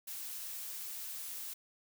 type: noise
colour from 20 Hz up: blue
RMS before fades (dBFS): -43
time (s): 0.07-1.54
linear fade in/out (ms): 10
effects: none